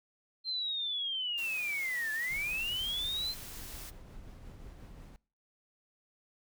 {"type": "linear two-way sweep", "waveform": "sine", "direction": "down then up", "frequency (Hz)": [4173, 1715, 4173], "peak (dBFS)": -32, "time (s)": [0.44, 3.35], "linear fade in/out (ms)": 50, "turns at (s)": 2.12}
{"type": "noise", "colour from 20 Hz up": "white", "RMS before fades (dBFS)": -47, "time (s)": [1.37, 3.91], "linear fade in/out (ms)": 20}
{"type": "noise with tremolo", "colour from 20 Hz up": "brown", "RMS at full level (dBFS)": -47, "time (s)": [2.3, 5.16], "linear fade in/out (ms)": 0, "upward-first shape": "triangle", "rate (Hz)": 5.6, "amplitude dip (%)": 35}
{"effects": ["noise-tail reverb RT60 0.4 s tail -23 dB re dry"]}